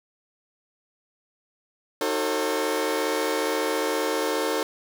sawtooth chord, D# diminished seventh, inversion none, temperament just, 311.1 / 373.4 / 448 / 537.6 Hz, D#4 / F#4 / A4 / C5, 0 / +16 / +31 / +47 cents, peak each -26 / -28 / -23 / -25 dBFS, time 2.01-4.63 s, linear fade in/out 2 ms, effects none

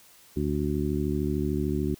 harmonic tone, 73.4 Hz, D2, in tune, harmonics 1 / 2 / 3 / 4 / 5, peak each -31 / -31 / -31 / -31 / -31 dBFS, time 0.36-1.95 s, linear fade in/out 10 ms, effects white hiss -55 dBFS RMS until 1.99 s

